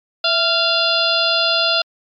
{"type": "harmonic tone with a mistuned harmonic", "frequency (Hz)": 694, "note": "F5", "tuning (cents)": -11, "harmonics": [1, 2, 4, 5, 6, 7], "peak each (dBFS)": [-21, -21, -21, -21, -21, -21], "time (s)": [0.24, 1.82], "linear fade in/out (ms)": 5, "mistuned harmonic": 1, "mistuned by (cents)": -81, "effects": ["MP3 96 kbps"]}